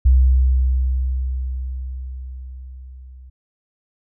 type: tone with level ramp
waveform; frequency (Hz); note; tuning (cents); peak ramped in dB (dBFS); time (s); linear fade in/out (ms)
sine; 64.2; C2; -32; -8 to -38; 0.05-3.3; 10
effects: none